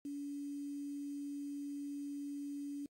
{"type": "tone with quantisation", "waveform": "sine", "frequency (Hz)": 285.1, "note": "C#4", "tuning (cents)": 49, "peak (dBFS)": -40, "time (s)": [0.05, 2.86], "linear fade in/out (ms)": 2, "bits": 10, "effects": ["AAC 48 kbps"]}